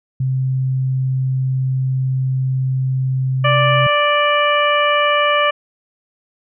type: tone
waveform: sine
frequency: 131 Hz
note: C3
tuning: 2 cents sharp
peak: -15 dBFS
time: 0.2-3.87 s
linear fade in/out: 5 ms
type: harmonic tone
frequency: 587.3 Hz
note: D5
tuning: in tune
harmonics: 1 / 2 / 3 / 4 / 5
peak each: -17 / -16 / -21 / -21 / -22 dBFS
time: 3.44-5.51 s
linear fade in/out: 10 ms
effects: none